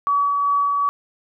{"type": "tone with tremolo", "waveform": "sine", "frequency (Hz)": 1138, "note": "C#6", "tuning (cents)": 45, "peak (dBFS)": -15, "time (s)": [0.07, 0.89], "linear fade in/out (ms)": 0, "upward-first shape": "sine", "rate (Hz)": 2.6, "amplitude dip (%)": 25, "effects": []}